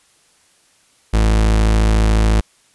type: tone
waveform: 40% pulse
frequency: 54 Hz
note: A1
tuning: 32 cents flat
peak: -10 dBFS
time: 1.13-2.41 s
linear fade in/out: 10 ms
effects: white hiss -55 dBFS RMS until 2.74 s + resampled to 24000 Hz